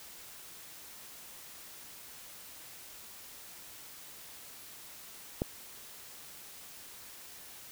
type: click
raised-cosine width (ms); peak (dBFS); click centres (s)
2; -16; 5.419
effects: white hiss -50 dBFS RMS until 7.71 s